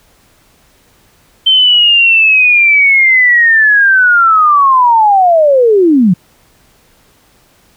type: linear sweep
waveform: sine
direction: down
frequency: 3111 to 164.9 Hz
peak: -4 dBFS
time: 1.46-6.14 s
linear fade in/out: 10 ms
effects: pink hiss -49 dBFS RMS until 7.76 s